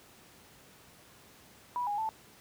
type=tone with pitch steps; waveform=sine; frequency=979 / 822 / 881 Hz; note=B5 / G#5 / A5; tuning=-15 / -18 / +2 cents; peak=-30 dBFS; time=1.76-2.09 s; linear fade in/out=0 ms; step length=110 ms; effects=pink hiss -57 dBFS RMS until 2.4 s + high-pass 80 Hz 12 dB/octave